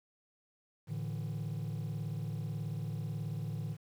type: chord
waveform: triangle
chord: A suspended fourth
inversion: none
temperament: just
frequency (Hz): 110 / 146.67 / 165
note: A2 / D3 / E3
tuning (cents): 0 / -2 / +2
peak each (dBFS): -36 / -36 / -38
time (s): 0.87-3.77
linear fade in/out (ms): 50
effects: tanh soft clip ceiling -30 dBFS + 10-bit